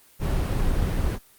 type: noise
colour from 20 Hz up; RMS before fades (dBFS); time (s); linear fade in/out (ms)
brown; -23; 0.19-1.19; 50
effects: white hiss -55 dBFS RMS until 1.38 s + Opus 24 kbps

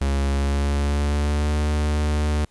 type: tone with pitch glide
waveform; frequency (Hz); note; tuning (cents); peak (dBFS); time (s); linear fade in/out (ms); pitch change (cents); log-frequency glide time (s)
45% pulse; 69.3 to 74.7; C#2 to D2; 0 to +30; -19; 0.01-2.45; 5; +130; 0.22-1.59
effects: pink hiss -61 dBFS RMS until 2.5 s + resampled to 24000 Hz

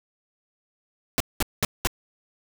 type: noise bursts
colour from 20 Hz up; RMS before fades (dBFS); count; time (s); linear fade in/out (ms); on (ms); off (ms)
pink; -22; 4; 1.18-1.872; 0; 23; 200
effects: none

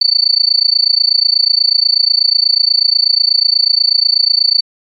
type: tone with amplitude modulation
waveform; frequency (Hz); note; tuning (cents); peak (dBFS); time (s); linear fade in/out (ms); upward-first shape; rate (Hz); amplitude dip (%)
sine; 4500; C#8; +25; -4; 0.01-4.61; 5; sine; 28.2; 100
effects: MP3 96 kbps

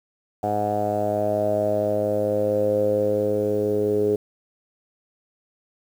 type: tone with low-pass filter sweep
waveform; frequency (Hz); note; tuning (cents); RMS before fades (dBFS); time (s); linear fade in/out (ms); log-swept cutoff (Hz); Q
10% pulse; 104.4; G#2; +10; -22; 0.43-4.16; 5; 740 to 430; 7.3
effects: 8-bit

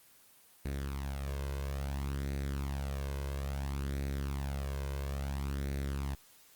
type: tone with flanger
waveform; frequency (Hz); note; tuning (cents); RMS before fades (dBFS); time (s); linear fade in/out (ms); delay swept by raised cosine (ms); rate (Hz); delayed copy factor
sawtooth; 69.2; C#2; -2; -36; 0.65-6.15; 5; 0.48 to 1.98; 0.59; +0.6
effects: white hiss -61 dBFS RMS until 6.55 s + Opus 24 kbps

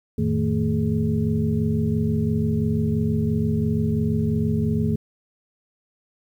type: tone cluster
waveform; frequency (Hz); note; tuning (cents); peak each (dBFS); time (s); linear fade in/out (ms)
sine; 88.2 / 111.1 / 157 / 223 / 419; F2 / A2 / D#3 / A3 / G#4; +18 / +17 / +16 / +23 / +15; -27 / -27 / -24 / -23 / -30; 0.18-4.96; 5
effects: 9-bit

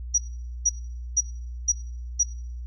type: tone bursts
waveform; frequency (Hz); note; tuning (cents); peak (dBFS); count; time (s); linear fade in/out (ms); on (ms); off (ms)
sine; 5790; F#8; -38; -16; 5; 0.14-2.235; 10; 43; 470
effects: noise-tail reverb RT60 0.7 s tail -22 dB re dry + added 60 Hz sine -32 dBFS peak until 2.66 s

